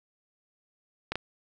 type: clicks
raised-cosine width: 0.3 ms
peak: -14 dBFS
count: 2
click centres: 1.12 / 1.156 s
effects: none